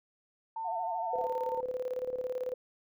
sine tone with pitch glide, 898 to 904.2 Hz, A5 to A5, +35 to +47 cents, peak -34 dBFS, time 0.56-1.61 s, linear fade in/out 5 ms, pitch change +12 cents, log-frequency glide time 0.96-1.38 s
sine tone with vibrato, 707 Hz, F5, 21 cents sharp, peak -34 dBFS, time 0.64-1.27 s, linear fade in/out 20 ms, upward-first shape sine, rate 13 Hz, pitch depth 94 cents each way
sine tone with tremolo, 505 Hz, B4, 39 cents sharp, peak -30 dBFS, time 1.13-2.54 s, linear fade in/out 5 ms, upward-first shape square, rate 18 Hz, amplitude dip 65%
effects none

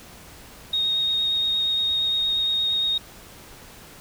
sine tone with vibrato, 3729 Hz, A#7, in tune, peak -20 dBFS, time 0.73-2.98 s, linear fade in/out 5 ms, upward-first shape triangle, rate 8.6 Hz, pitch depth 13 cents each way, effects pink hiss -45 dBFS RMS until 4 s

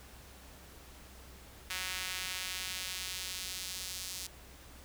sawtooth tone with high-pass filter sweep, 185 Hz, F#3, in tune, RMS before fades -40 dBFS, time 1.7-4.27 s, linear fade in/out 5 ms, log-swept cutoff 2100 to 4900 Hz, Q 1, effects added 64 Hz sine -55 dBFS peak until 4.84 s + pink hiss -55 dBFS RMS until 4.84 s

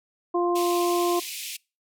harmonic tone, 349.6 Hz, F4, 2 cents sharp, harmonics 1 / 2 / 3, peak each -22 / -28 / -28 dBFS, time 0.34-1.2 s, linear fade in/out 10 ms
pink band-pass noise, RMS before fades -35 dBFS, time 0.55-1.57 s, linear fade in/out 10 ms, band 2300 to 16000 Hz, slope 48 dB/octave
effects noise-tail reverb RT60 0.3 s tail -26 dB re dry

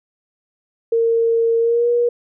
sine tone with pitch glide, 459.2 to 478.4 Hz, A#4 to A#4, -26 to +45 cents, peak -13 dBFS, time 0.92-2.09 s, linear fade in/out 5 ms, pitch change +71 cents, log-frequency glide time 1.59-1.89 s, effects none

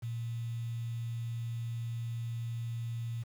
sine tone with quantisation, 116.54 Hz, A#2, in tune, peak -34 dBFS, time 0.02-3.24 s, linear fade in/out 20 ms, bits 9, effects none

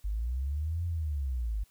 sine linear two-way sweep, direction up then down, 48.83 to 87.31 to 48.83 Hz, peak -29 dBFS, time 0.04-1.64 s, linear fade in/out 10 ms, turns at 0.85 s, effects white hiss -66 dBFS RMS until 1.7 s

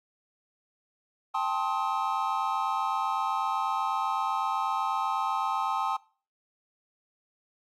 triangle chord, A half-diminished seventh, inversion third, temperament just, 792 / 880 / 1056 / 1267.2 Hz, G5 / A5 / C6 / Eb6, +18 / 0 / +16 / +31 cents, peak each -30 dBFS, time 1.34-5.97 s, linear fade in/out 10 ms, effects noise-tail reverb RT60 0.4 s tail -22 dB re dry + Opus 48 kbps

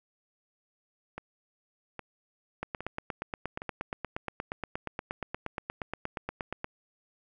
two click trains, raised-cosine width 0.5 ms, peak -23 / -18 dBFS, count 4 / 35, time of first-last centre 1.18-3.619 / 2.63-6.644 s, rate 1.23 / 8.47 Hz, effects none

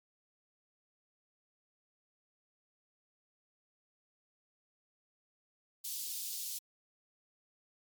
white high-pass noise, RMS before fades -40 dBFS, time 5.84-6.59 s, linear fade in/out 10 ms, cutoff 3600 Hz, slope 24 dB/octave, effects MP3 96 kbps

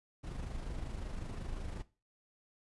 brown noise with amplitude modulation, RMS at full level -39 dBFS, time 0.23-1.83 s, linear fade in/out 20 ms, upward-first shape sine, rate 25.5 Hz, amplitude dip 45%, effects noise-tail reverb RT60 0.3 s tail -17 dB re dry + resampled to 24000 Hz

